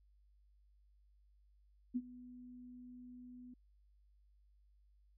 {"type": "tone with ADSR envelope", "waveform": "sine", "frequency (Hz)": 247.9, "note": "B3", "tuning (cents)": 7, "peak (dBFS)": -32, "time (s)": [1.94, 3.54], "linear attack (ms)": 22, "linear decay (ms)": 47, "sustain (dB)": -19, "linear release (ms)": 5, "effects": ["added 50 Hz sine -66 dBFS peak until 5.17 s"]}